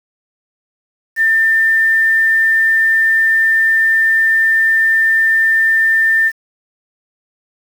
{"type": "tone with quantisation", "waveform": "sine", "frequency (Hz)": 1794, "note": "A6", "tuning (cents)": 33, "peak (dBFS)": -9, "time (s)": [1.16, 6.32], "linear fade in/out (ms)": 50, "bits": 6, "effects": []}